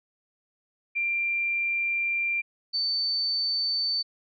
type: tone pair in turn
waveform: sine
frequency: 2374 / 4540 Hz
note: D7 / C#8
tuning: +18 / +41 cents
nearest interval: major seventh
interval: 1123 cents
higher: second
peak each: -24 dBFS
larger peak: neither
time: 0.95-2.42 / 2.73-4.03 s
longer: first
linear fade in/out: 20 ms
effects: none